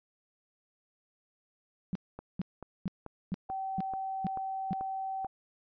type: tone bursts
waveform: sine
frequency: 185 Hz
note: F#3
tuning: in tune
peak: -29 dBFS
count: 7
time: 1.93-4.731 s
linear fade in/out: 0 ms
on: 23 ms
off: 440 ms
type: click train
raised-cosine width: 1 ms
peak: -28 dBFS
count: 8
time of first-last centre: 2.19-5.247 s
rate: 2.29 Hz
type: tone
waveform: sine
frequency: 769 Hz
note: G5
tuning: 33 cents flat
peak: -33 dBFS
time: 3.49-5.27 s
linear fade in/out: 10 ms
effects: resampled to 11025 Hz